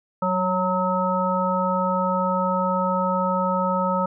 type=harmonic tone with a mistuned harmonic; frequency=183.6 Hz; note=F#3; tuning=13 cents flat; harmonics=1 / 3 / 5 / 7; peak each=-25 / -25 / -25 / -25 dBFS; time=0.22-4.06 s; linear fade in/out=5 ms; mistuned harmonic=1; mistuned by=+25 cents; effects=none